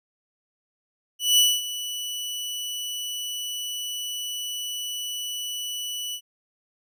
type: tone with ADSR envelope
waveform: sawtooth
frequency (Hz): 2960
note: F#7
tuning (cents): 0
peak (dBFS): -11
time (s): 1.19-6.21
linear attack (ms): 190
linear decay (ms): 230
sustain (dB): -15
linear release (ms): 70
effects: none